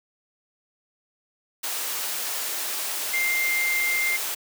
sine tone in noise, 2100 Hz, C7, 6 cents sharp, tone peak -22 dBFS, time 3.13-4.17 s, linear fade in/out 10 ms, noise white, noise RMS -29 dBFS, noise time 1.63-4.35 s, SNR +4 dB, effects high-pass 400 Hz 12 dB/octave

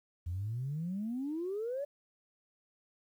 sine exponential sweep, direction up, 82.41 to 587.3 Hz, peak -33 dBFS, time 0.26-1.85 s, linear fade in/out 10 ms, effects tanh soft clip ceiling -29 dBFS + 11-bit

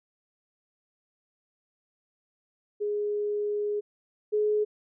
sine tone pair in turn, 415.3 / 422.3 Hz, G#4 / G#4, 0 / +29 cents, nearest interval unison, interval 29 cents, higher second, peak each -26 / -22 dBFS, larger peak second, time 2.8-3.81 / 4.32-4.65 s, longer first, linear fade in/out 20 ms, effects none

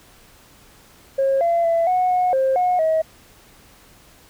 sine tone with pitch steps, 541 / 681 / 669 / 733 / 728 / 530 / 725 / 638 Hz, C#5 / F5 / E5 / F#5 / F#5 / C5 / F#5 / D#5, -42 / -44 / +25 / -16 / -28 / +22 / -35 / +43 cents, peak -14 dBFS, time 1.18-3.02 s, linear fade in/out 10 ms, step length 230 ms, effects tanh soft clip ceiling -12 dBFS + pink hiss -50 dBFS RMS until 4.29 s

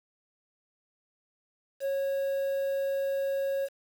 triangle tone with quantisation, 549 Hz, C#5, 17 cents flat, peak -25 dBFS, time 1.8-3.69 s, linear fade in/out 50 ms, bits 8, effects none

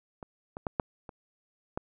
clicks, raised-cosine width 1 ms, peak -27 / -24 / -16 / -12 / -28 / -18 dBFS, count 6, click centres 0.228 / 0.569 / 0.668 / 0.798 / 1.092 / 1.775 s, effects none

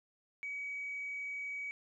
sine tone, 2268 Hz, C#7, 39 cents sharp, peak -37 dBFS, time 0.43-1.71 s, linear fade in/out 0 ms, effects tanh soft clip ceiling -33 dBFS + 13-bit

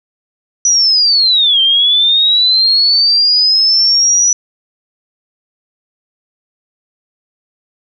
sine linear two-way sweep, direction down then up, 5920 to 3130 to 5920 Hz, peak -7 dBFS, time 0.65-4.33 s, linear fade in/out 2 ms, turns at 1.61 s, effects none

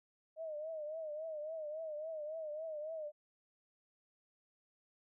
sine tone with vibrato, 622.3 Hz, D#5, in tune, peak -40 dBFS, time 0.36-3.12 s, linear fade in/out 50 ms, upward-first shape triangle, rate 3.6 Hz, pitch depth 100 cents each way, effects none

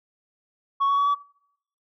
sine tone with pitch steps, 1110 / 1121.6 / 1133.3 / 1145.2 Hz, C#6 / C#6 / C#6 / D6, +2 / +20 / +38 / -44 cents, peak -16 dBFS, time 0.8-1.152 s, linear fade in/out 20 ms, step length 88 ms, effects noise-tail reverb RT60 0.7 s tail -25 dB re dry + tanh soft clip ceiling -17 dBFS

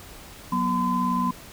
sine tone cluster, 184.3 / 242.8 / 1020 Hz, F#3 / B3 / C6, -7 / -29 / -44 cents, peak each -27 / -26 / -24 dBFS, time 0.52-1.31 s, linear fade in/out 5 ms, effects pink hiss -44 dBFS RMS until 1.52 s

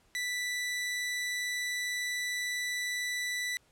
sawtooth tone, 1975.5 Hz, B6, in tune, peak -28 dBFS, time 0.15-3.57 s, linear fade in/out 0 ms, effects pink hiss -67 dBFS RMS until 3.71 s + low-pass 11000 Hz 12 dB/octave

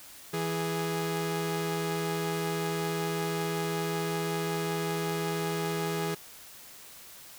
sawtooth tone pair together, 164.81 / 414.7 Hz, E3 / G#4, 0 / -3 cents, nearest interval octave + major third, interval 1597 cents, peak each -28 dBFS, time 0.33-6.15 s, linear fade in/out 10 ms, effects white hiss -49 dBFS RMS until 7.38 s

